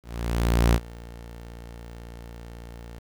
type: tone with ADSR envelope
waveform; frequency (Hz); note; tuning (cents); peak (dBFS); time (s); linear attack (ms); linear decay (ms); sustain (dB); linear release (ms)
sawtooth; 58.1; A#1; -5; -12; 0.03-2.99; 710; 57; -23; 6
effects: 9-bit